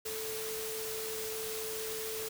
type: tone in noise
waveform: sine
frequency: 440 Hz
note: A4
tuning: in tune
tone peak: -39 dBFS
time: 0.05-2.29 s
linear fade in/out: 10 ms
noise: white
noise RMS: -40 dBFS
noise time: 0.05-2.29 s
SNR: -2 dB
effects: none